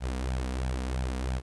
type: tone with flanger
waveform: sawtooth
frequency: 64 Hz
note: C2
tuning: 38 cents flat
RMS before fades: -31 dBFS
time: 0-1.42 s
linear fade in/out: 50 ms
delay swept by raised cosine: 1.2 to 4.3 ms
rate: 3 Hz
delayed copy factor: +0.6
effects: resampled to 24000 Hz + 11-bit